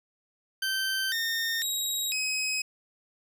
20% pulse tone with pitch steps, 1551 / 1830 / 3819 / 2537 Hz, G6 / A#6 / A#7 / D#7, -19 / -32 / +41 / +33 cents, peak -22 dBFS, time 0.62-2.62 s, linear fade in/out 5 ms, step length 500 ms, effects none

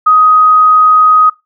sine tone, 1254 Hz, D#6, 13 cents sharp, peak -3 dBFS, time 0.06-1.3 s, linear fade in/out 10 ms, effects noise-tail reverb RT60 0.2 s tail -20 dB re dry

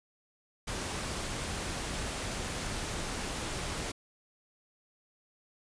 pink noise, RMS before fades -36 dBFS, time 0.67-3.92 s, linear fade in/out 10 ms, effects resampled to 22050 Hz

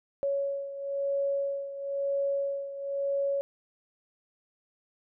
sine beating tone pair, 557 / 558 Hz, C#5 / C#5, +8 / +11 cents, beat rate 1 Hz, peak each -29 / -34 dBFS, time 0.23-3.41 s, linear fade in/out 0 ms, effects none

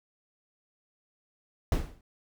brown noise with exponential decay, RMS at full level -22 dBFS, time 1.72-2.01 s, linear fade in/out 2 ms, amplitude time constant 63 ms, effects none

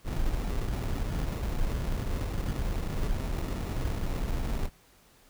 brown noise with sample-and-hold, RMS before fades -30 dBFS, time 0.04-4.7 s, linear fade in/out 50 ms, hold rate 1575 Hz, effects pink hiss -60 dBFS RMS until 5.29 s

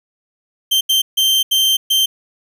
40% pulse tone bursts at uneven times, 3136 Hz, G7, in tune, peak -11 dBFS, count 5, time 0.71-0.81 / 0.89-1.02 / 1.17-1.43 / 1.51-1.77 / 1.9-2.06 s, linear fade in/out 10 ms, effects none

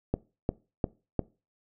click train, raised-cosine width 2 ms, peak -12 dBFS, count 4, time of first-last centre 0.14-1.193 s, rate 2.85 Hz, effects noise-tail reverb RT60 0.3 s tail -21 dB re dry

